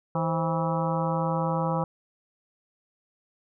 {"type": "harmonic tone with a mistuned harmonic", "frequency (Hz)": 162.8, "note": "E3", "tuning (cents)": -21, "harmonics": [1, 2, 3, 4, 5, 6, 7, 8], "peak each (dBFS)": [-27, -37, -30, -39, -32, -33, -36, -37], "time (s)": [0.15, 1.84], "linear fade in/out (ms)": 2, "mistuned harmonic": 3, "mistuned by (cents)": 110, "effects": []}